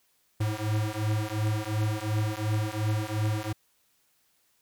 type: beating tone pair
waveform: square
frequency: 105.9 / 108.7 Hz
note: G#2 / A2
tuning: +34 / -21 cents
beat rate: 2.8 Hz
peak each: -30 dBFS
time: 0.4-3.53 s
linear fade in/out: 10 ms
effects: white hiss -69 dBFS RMS until 4.61 s